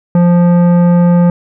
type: tone with tanh clipping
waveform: triangle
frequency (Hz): 174.61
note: F3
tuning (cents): 0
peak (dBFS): -7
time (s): 0.15-1.3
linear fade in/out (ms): 2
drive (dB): 17
effects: none